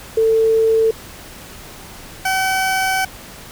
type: tone pair in turn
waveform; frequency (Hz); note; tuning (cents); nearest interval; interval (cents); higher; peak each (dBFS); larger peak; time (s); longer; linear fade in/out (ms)
sine / 20% pulse; 446.4 / 760.8; A4 / F#5; +25 / +48; major sixth; 923; second; -11 / -11; neither; 0.17-0.91 / 2.25-3.05; second; 5
effects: pink hiss -37 dBFS RMS until 3.51 s